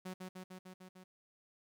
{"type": "tone with echo", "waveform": "sawtooth", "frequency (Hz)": 185, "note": "F#3", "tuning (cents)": 0, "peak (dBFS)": -38, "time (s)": [0.05, 0.14], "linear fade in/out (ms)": 10, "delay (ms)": 150, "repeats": 6, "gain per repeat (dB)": -2, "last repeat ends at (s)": 1.04, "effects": []}